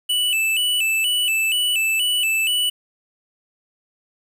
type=tone with vibrato; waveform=square; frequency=2794 Hz; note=F7; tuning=in tune; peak=-18 dBFS; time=0.09-2.7 s; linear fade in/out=10 ms; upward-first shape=square; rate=2.1 Hz; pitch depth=100 cents each way; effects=8-bit